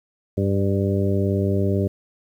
harmonic tone with a mistuned harmonic, 98 Hz, G2, in tune, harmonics 1 / 2 / 3 / 4 / 5 / 6, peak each -21 / -24 / -28 / -25 / -31 / -30 dBFS, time 0.37-1.88 s, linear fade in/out 10 ms, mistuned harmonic 6, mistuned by +19 cents, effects 9-bit

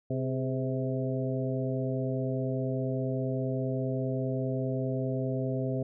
harmonic tone with a mistuned harmonic, 130 Hz, C3, 11 cents flat, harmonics 1 / 2 / 3 / 4 / 5, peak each -31 / -34 / -36 / -37 / -38 dBFS, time 0.1-5.83 s, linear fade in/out 5 ms, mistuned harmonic 3, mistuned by +65 cents, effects none

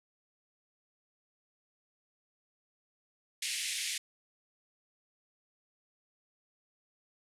pink band-pass noise, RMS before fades -36 dBFS, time 3.42-3.98 s, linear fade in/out 5 ms, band 2000 to 11000 Hz, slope 48 dB/octave, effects none

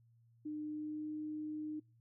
sine tone with pitch glide, 302.6 to 305.6 Hz, D#4 to D#4, -48 to -31 cents, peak -39 dBFS, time 0.45-1.8 s, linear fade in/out 10 ms, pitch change +17 cents, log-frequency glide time 0.63-1.09 s, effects noise-tail reverb RT60 0.3 s tail -26 dB re dry + added 116 Hz sine -65 dBFS peak until 2 s

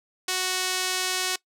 sawtooth tone with band-pass filter, 370 Hz, F#4, in tune, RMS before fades -27 dBFS, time 0.28-1.36 s, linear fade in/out 5 ms, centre 5900 Hz, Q 0.72, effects noise-tail reverb RT60 0.1 s tail -21 dB re dry

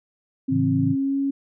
sine tone with pitch glide, 265.9 to 275.9 Hz, C4 to C#4, +28 to -8 cents, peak -20 dBFS, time 0.48-1.31 s, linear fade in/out 10 ms, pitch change +64 cents, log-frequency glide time 0.69-1.18 s
sine chord, A major, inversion none, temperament equal, 110 / 138.59 / 164.81 Hz, A2 / C#3 / E3, 0 / 0 / 0 cents, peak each -25 dBFS, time 0.49-0.96 s, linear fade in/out 50 ms
effects none

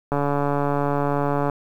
click train, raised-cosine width 1 ms, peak -9 dBFS, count 198, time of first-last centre 0.12-1.498 s, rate 143 Hz, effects 8-bit

